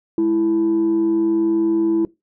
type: tone pair together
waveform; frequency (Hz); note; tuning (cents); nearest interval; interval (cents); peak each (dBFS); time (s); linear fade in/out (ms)
sine; 210 / 330.9; G#3 / E4; +19 / +7; minor sixth; 788; -24 / -13; 0.18-2.05; 2
effects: noise-tail reverb RT60 0.2 s tail -21 dB re dry + tanh soft clip ceiling -12 dBFS